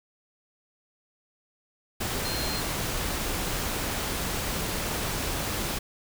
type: tone in noise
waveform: sine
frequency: 4192 Hz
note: C8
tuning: 2 cents sharp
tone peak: -34 dBFS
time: 2.24-2.61 s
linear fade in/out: 10 ms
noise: pink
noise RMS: -30 dBFS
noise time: 2-5.79 s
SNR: -7 dB
effects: none